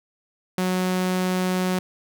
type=tone; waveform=sawtooth; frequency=183.9 Hz; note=F#3; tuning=10 cents flat; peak=-17 dBFS; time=0.58-1.79 s; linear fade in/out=2 ms; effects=none